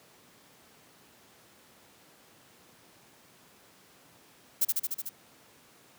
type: noise with echo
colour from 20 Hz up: violet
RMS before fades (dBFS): -24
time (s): 4.61-4.65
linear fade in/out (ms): 10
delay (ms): 74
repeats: 6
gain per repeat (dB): -2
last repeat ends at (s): 5.094
effects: pink hiss -58 dBFS RMS until 5.98 s + high-pass 150 Hz 12 dB/octave